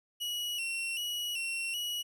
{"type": "tone with vibrato", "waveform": "40% pulse", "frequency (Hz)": 2819, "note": "F7", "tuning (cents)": 16, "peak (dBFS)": -32, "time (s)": [0.2, 2.03], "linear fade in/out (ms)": 20, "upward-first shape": "square", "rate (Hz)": 1.3, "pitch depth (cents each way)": 59, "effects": []}